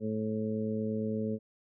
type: harmonic tone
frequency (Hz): 108.7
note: A2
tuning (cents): -21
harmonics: 1 / 2 / 3 / 4 / 5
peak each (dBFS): -39 / -32 / -44 / -36 / -41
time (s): 0-1.39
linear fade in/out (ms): 50
effects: none